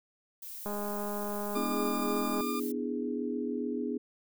violet noise, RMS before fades -43 dBFS, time 0.42-2.72 s, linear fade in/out 5 ms
click train, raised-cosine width 1 ms, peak -24 dBFS, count 361, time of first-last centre 0.66-2.408 s, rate 206 Hz
40% pulse tone with tremolo, 1201 Hz, D6, 38 cents sharp, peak -34 dBFS, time 1.55-2.6 s, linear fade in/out 5 ms, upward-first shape triangle, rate 13 Hz, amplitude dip 30%
sine chord, E dominant seventh, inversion second, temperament equal, 246.9 / 293.7 / 329.6 / 415.3 Hz, B3 / D4 / E4 / G#4, 0 / 0 / 0 / 0 cents, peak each -34 / -37 / -40 / -36 dBFS, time 1.55-3.98 s, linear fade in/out 10 ms
effects none

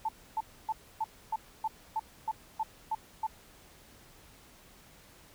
sine tone bursts, 880 Hz, A5, in tune, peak -28 dBFS, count 11, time 0.05-3.268 s, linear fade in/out 5 ms, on 38 ms, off 280 ms, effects pink hiss -57 dBFS RMS until 5.34 s

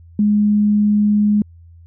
sine tone, 208.4 Hz, G#3, 6 cents sharp, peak -11 dBFS, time 0.19-1.42 s, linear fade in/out 2 ms, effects added 84 Hz sine -40 dBFS peak until 1.86 s

